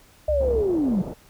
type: linear sweep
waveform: sine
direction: down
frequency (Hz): 622.3 to 170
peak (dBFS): -19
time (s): 0.28-1.02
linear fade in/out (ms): 5
type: tone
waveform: sine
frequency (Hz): 68.4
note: C#2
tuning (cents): -23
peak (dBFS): -25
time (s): 0.28-0.62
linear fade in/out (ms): 10
type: low-pass noise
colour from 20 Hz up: white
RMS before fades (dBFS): -34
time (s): 0.4-1.14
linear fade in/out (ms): 10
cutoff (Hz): 640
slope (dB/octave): 24
effects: pink hiss -54 dBFS RMS until 1.29 s